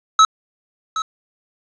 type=tone with echo; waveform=square; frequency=1295 Hz; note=E6; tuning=31 cents flat; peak=-8 dBFS; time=0.19-0.25 s; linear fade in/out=2 ms; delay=770 ms; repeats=1; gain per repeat=-12 dB; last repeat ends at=1.02 s; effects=resampled to 16000 Hz + 7-bit